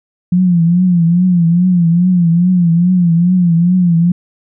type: tone with vibrato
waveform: sine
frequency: 174.8 Hz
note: F3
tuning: 2 cents sharp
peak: -7 dBFS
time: 0.32-4.12 s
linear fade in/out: 5 ms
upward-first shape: triangle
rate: 2.4 Hz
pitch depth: 110 cents each way
effects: none